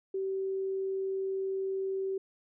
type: tone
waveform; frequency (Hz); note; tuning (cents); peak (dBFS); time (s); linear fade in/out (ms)
sine; 384.8; G4; -32; -30; 0.14-2.18; 5
effects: none